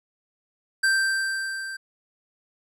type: tone with level ramp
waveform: square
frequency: 1568 Hz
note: G6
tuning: in tune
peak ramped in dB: -18 to -33 dBFS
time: 0.83-1.77 s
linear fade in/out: 10 ms
effects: low-pass 11000 Hz 12 dB/octave